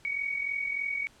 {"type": "tone with amplitude modulation", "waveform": "sine", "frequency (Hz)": 2245, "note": "C#7", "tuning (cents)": 21, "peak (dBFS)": -26, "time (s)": [0.05, 1.07], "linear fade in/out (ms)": 0, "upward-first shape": "sine", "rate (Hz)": 43.3, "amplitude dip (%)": 65, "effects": ["pink hiss -59 dBFS RMS until 1.2 s", "low-pass 9000 Hz 12 dB/octave"]}